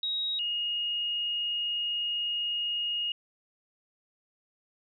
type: tone pair in turn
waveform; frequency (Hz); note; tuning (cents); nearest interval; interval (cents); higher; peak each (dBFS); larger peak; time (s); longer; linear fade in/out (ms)
sine; 3800 / 2864; A#7 / F7; +33 / +43; perfect fourth; 490; first; -28; neither; 0.03-0.39 / 0.39-3.12; second; 2
effects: none